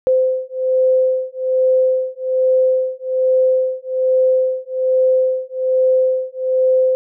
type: beating tone pair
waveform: sine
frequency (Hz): 516 / 517.2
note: C5 / C5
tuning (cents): -24 / -20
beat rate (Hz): 1.2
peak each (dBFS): -16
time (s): 0.07-6.95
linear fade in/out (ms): 0
effects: none